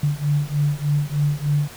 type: beating tone pair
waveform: sine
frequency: 144.5 / 147.8 Hz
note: D3 / D3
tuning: -28 / +11 cents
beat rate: 3.3 Hz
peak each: -21 / -21 dBFS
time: 0.03-1.68 s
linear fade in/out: 5 ms
effects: pink hiss -40 dBFS RMS until 1.76 s